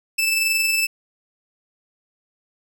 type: tone with amplitude modulation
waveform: sawtooth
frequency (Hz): 2637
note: E7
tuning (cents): 0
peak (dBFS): -13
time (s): 0.18-0.87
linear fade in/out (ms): 10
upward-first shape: sine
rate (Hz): 21.7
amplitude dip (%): 35
effects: none